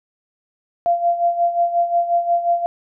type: tone with tremolo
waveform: sine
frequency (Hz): 690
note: F5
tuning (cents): -21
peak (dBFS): -12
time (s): 0.86-2.66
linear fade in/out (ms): 0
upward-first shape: sine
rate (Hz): 5.6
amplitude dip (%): 70
effects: none